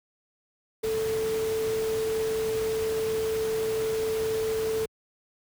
sine tone in noise, 441.6 Hz, A4, 6 cents sharp, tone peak -25 dBFS, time 0.83-4.86 s, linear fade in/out 10 ms, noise pink, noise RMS -37 dBFS, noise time 0.83-4.86 s, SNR +9 dB, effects high-pass 60 Hz 12 dB/octave

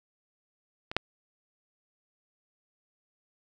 clicks, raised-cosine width 0.3 ms, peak -21 / -7 dBFS, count 2, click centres 0.915 / 0.966 s, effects none

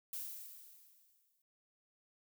violet noise with exponential decay, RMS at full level -41 dBFS, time 0.13-1.42 s, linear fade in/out 2 ms, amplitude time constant 280 ms, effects none

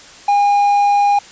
triangle tone, 813 Hz, G#5, 37 cents flat, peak -8 dBFS, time 0.28-1.19 s, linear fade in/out 5 ms, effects white hiss -39 dBFS RMS until 1.31 s + resampled to 16000 Hz

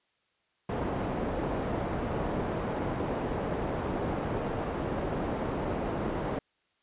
white low-pass noise, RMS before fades -32 dBFS, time 0.69-6.39 s, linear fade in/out 5 ms, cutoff 600 Hz, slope 12 dB/octave, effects white hiss -73 dBFS RMS until 6.82 s + resampled to 8000 Hz

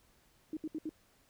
sine tone bursts, 312.2 Hz, D#4, 6 cents sharp, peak -35 dBFS, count 4, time 0.53-0.893 s, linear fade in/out 2 ms, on 39 ms, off 69 ms, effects pink hiss -68 dBFS RMS until 1.29 s

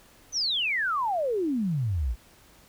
sine exponential sweep, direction down, 6272 to 52 Hz, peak -24 dBFS, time 0.32-2.16 s, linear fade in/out 50 ms, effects pink hiss -56 dBFS RMS until 2.68 s

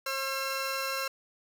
15% pulse tone pair together, 537 / 1353.2 Hz, C5 / E6, +45 / +45 cents, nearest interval octave + major third, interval 1600 cents, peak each -27 dBFS, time 0.06-1.08 s, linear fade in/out 5 ms, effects none

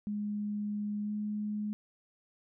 sine tone with pitch glide, 207.7 to 209.9 Hz, G#3 to G#3, 0 to +19 cents, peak -32 dBFS, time 0.07-1.73 s, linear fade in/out 0 ms, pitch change +19 cents, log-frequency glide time 1.03-1.11 s, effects none

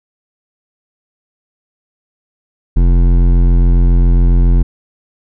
sine tone with hard clipping, 43.65 Hz, F1, in tune, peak -8 dBFS, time 2.76-4.63 s, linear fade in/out 10 ms, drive 13 dB, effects none

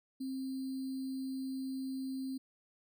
sine tone with sample-and-hold, 264.5 Hz, C4, 19 cents sharp, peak -36 dBFS, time 0.2-2.38 s, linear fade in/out 10 ms, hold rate 4410 Hz, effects none

